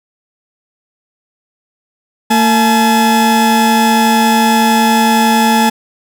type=tone pair together; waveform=40% pulse; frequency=226.8 / 856.3 Hz; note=A#3 / A5; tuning=-47 / -47 cents; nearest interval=octave + major seventh; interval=2300 cents; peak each=-10 dBFS; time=2.3-5.7 s; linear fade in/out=10 ms; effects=none